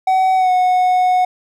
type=tone with pitch glide; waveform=triangle; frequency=754 to 733 Hz; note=F#5 to F#5; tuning=+32 to -16 cents; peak=-9 dBFS; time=0.07-1.25 s; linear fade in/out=5 ms; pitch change=-48 cents; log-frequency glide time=0.36-0.51 s; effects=none